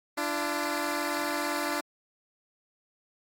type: tone pair together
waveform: 10% pulse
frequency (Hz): 294 / 340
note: D4 / F4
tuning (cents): +2 / -46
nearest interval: minor third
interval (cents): 252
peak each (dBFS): -22 / -24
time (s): 0.17-1.81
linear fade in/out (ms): 10
effects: AAC 64 kbps